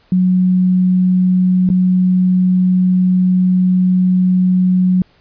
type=tone with dropouts; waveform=sine; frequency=183.4 Hz; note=F#3; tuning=15 cents flat; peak=-9 dBFS; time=0.12-5.02 s; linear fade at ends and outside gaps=2 ms; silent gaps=1.691-1.7 s; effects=pink hiss -53 dBFS RMS until 5.2 s + resampled to 11025 Hz